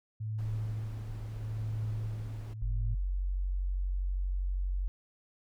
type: tone with tremolo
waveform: sine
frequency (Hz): 108.5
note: A2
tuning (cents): -24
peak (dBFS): -31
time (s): 0.2-2.95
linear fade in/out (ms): 10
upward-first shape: sine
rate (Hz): 0.77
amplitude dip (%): 60
type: noise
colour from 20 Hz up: brown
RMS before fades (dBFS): -45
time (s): 0.38-2.54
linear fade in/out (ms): 10
type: tone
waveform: sine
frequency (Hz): 46.25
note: F#1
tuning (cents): 0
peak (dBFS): -29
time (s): 2.62-4.88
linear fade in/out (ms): 0
effects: none